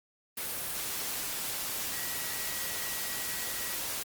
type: tone in noise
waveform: sine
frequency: 1922 Hz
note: B6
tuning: 48 cents flat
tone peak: -44 dBFS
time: 1.93-3.76 s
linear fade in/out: 5 ms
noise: white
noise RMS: -35 dBFS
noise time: 0.37-4.03 s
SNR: -12 dB
effects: Opus 32 kbps